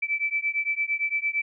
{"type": "beating tone pair", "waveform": "sine", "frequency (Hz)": [2314, 2322.8], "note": ["D7", "D7"], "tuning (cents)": [-26, -20], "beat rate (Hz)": 8.8, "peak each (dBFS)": -27, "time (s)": [0.02, 1.42], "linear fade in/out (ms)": 10, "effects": []}